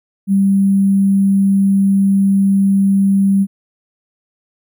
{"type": "tone with sample-and-hold", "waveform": "sine", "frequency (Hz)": 196, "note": "G3", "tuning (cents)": 0, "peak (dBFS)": -9, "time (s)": [0.27, 3.47], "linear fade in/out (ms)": 50, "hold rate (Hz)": 11025, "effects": []}